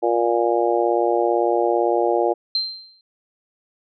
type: harmonic tone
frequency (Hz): 117.8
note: A#2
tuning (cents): +19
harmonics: 3 / 4 / 5 / 6 / 7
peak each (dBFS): -21 / -22 / -23 / -24 / -24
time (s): 0.02-2.34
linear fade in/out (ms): 20
type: tone with exponential decay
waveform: sine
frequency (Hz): 4138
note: C8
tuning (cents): -20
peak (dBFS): -16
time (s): 2.55-3.01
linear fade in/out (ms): 2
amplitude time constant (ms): 100
effects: none